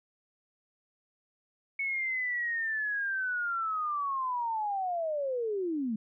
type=linear sweep; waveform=sine; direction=down; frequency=2217 to 207.7 Hz; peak=-29 dBFS; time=1.79-5.96 s; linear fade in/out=5 ms; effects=none